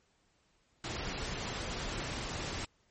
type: noise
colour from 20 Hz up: pink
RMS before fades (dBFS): -38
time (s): 0.84-2.65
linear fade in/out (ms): 2
effects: pink hiss -72 dBFS RMS until 2.9 s + MP3 32 kbps